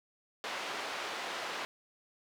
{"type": "band-pass noise", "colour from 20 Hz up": "pink", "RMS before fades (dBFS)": -39, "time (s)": [0.44, 1.65], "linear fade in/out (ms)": 0, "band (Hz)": [570, 4000], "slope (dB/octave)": 12, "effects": []}